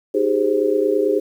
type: chord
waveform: sine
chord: Ab major seventh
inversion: second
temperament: equal with one note detuned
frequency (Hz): 311.1 / 386.2 / 415.3 / 523.3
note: Eb4 / G4 / Ab4 / C5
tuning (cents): 0 / -26 / 0 / 0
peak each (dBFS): -23 / -21 / -18 / -22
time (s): 0.14-1.2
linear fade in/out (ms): 10
effects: 8-bit